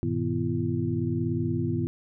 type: tone cluster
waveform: sine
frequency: 100.9 / 121.9 / 158.3 / 248.6 / 338.7 Hz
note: G#2 / B2 / D#3 / B3 / E4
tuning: -49 / -22 / +30 / +12 / +47 cents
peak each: -31 dBFS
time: 0.03-1.87 s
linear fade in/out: 0 ms
effects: none